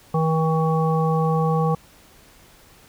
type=harmonic tone; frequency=160 Hz; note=D#3; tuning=49 cents sharp; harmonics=1 / 3 / 5 / 7; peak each=-19 / -24 / -26 / -27 dBFS; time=0.14-1.75 s; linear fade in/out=5 ms; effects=pink hiss -51 dBFS RMS until 2.88 s